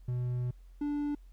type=tone pair in turn; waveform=triangle; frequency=123.47 / 291.7 Hz; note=B2 / D4; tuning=0 / -12 cents; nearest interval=octave + minor third; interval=1488 cents; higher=second; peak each=-28 / -28 dBFS; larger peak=neither; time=0.08-0.51 / 0.81-1.15 s; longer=first; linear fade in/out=5 ms; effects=added 44 Hz sine -50 dBFS peak until 1.32 s + pink hiss -73 dBFS RMS until 1.32 s